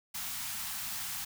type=band-stop noise; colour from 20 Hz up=white; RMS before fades=-38 dBFS; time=0.14-1.25 s; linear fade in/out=10 ms; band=240 to 730 Hz; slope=48 dB/octave; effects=none

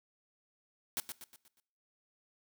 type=noise with echo; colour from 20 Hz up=white; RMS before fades=-35 dBFS; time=0.97-1 s; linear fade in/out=0 ms; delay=120 ms; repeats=5; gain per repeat=-7 dB; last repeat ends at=1.6 s; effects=noise-tail reverb RT60 0.6 s tail -20 dB re dry

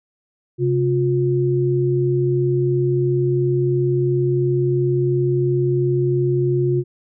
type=tone pair together; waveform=sine; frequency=133.5 / 356.4 Hz; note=C3 / F4; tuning=+35 / +35 cents; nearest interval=octave + perfect fourth; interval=1700 cents; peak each=-18 dBFS; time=0.58-6.84 s; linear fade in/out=50 ms; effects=none

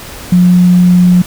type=tone; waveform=sine; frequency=179 Hz; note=F3; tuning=43 cents sharp; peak=-3 dBFS; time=0.32-1.22 s; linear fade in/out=5 ms; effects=pink hiss -28 dBFS RMS until 1.26 s

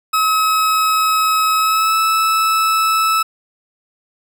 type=tone with pitch glide; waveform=40% pulse; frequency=1282 to 1307.4 Hz; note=E6 to E6; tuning=-49 to -15 cents; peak=-12 dBFS; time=0.13-3.23 s; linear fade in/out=10 ms; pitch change=+34 cents; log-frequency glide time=1.57-1.96 s; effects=none

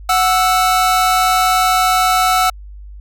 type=tone pair together; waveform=45% pulse; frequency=739.2 / 1318.5 Hz; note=F#5 / E6; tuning=-2 / 0 cents; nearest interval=minor seventh; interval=1002 cents; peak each=-14 dBFS; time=0.09-2.5 s; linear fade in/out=5 ms; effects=added 50 Hz sine -31 dBFS peak until 3 s

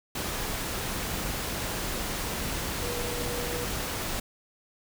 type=tone in noise; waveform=sine; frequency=483.9 Hz; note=B4; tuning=35 cents flat; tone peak=-35 dBFS; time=2.82-3.65 s; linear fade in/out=5 ms; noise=pink; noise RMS=-32 dBFS; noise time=0.15-4.2 s; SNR=-6 dB; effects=none

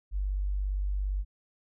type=tone; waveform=sine; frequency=48.73 Hz; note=G1; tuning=10 cents flat; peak=-27 dBFS; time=0.11-1.25 s; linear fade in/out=50 ms; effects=none

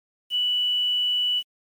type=tone with quantisation; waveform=sine; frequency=2960 Hz; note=F#7; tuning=in tune; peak=-20 dBFS; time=0.3-1.43 s; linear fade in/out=50 ms; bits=8; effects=MP3 96 kbps

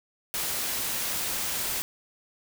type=noise; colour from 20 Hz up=white; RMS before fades=-30 dBFS; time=0.34-1.82 s; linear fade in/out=0 ms; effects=none

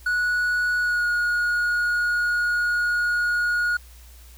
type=tone with pitch glide; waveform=triangle; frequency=1466 to 1443.3 Hz; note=F#6 to F#6; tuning=-16 to -43 cents; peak=-18 dBFS; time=0.06-3.77 s; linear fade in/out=5 ms; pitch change=-27 cents; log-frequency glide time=0.79-1.06 s; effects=added 60 Hz sine -44 dBFS peak until 4.37 s + white hiss -52 dBFS RMS until 4.37 s

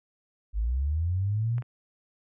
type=linear sweep; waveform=sine; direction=up; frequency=49 to 124.4 Hz; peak=-24 dBFS; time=0.53-1.63 s; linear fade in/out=50 ms
type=clicks; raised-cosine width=0.5 ms; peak=-30 dBFS; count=2; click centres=1.582 / 1.623 s
effects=none

